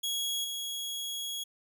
sawtooth tone with level steps, 3324 Hz, G#7, 1 cent sharp, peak -27 / -31 dBFS, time 0.03-1.44 s, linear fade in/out 10 ms, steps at 0.44 s, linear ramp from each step 5 ms, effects none

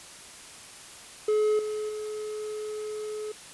triangle tone with level steps, 426.4 Hz, G#4, 46 cents sharp, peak -19 / -27 / -30 dBFS, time 1.28-3.32 s, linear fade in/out 5 ms, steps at 1.59 / 1.89 s, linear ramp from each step 2 ms, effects white hiss -46 dBFS RMS until 3.53 s + resampled to 24000 Hz

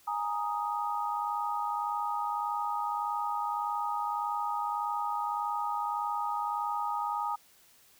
sine chord, Ab suspended second, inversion none, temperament equal, 830.6 / 932.3 / 1244.5 Hz, Ab5 / Bb5 / Eb6, 0 / 0 / 0 cents, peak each -34 dBFS, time 0.07-7.36 s, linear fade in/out 10 ms, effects white hiss -61 dBFS RMS until 7.99 s

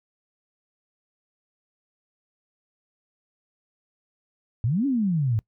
sine exponential two-way sweep, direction up then down, 103.83 to 290 to 103.83 Hz, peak -20 dBFS, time 4.64-5.39 s, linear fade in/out 0 ms, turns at 4.86 s, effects noise-tail reverb RT60 0.1 s tail -23 dB re dry

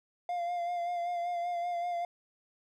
triangle tone with vibrato, 698.5 Hz, F5, in tune, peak -29 dBFS, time 0.29-2.05 s, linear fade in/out 2 ms, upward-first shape sine, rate 5.2 Hz, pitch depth 29 cents each way, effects none

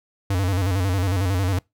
square tone with vibrato, 94 Hz, F#2, 28 cents sharp, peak -20 dBFS, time 0.3-1.59 s, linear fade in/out 5 ms, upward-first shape square, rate 11 Hz, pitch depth 84 cents each way, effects noise-tail reverb RT60 0.2 s tail -25 dB re dry

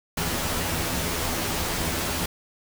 pink noise with comb filter, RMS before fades -27 dBFS, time 0.17-2.26 s, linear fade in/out 5 ms, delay 12 ms, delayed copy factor +0.6, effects none

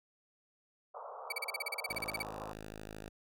pink band-pass noise, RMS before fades -46 dBFS, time 0.94-2.53 s, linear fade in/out 10 ms, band 460 to 1300 Hz, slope 96 dB/octave
35% pulse tone bursts, 2278 Hz, C#7, 47 cents sharp, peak -32 dBFS, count 16, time 1.3-2.224 s, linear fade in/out 5 ms, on 24 ms, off 36 ms
5% pulse tone, 53 Hz, G#1, 36 cents sharp, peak -34 dBFS, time 1.89-3.09 s, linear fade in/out 5 ms
effects none

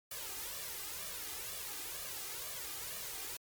white noise with flanger, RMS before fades -43 dBFS, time 0.11-3.37 s, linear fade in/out 5 ms, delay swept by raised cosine 1.7 to 2.51 ms, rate 2.1 Hz, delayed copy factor +0.75, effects MP3 96 kbps

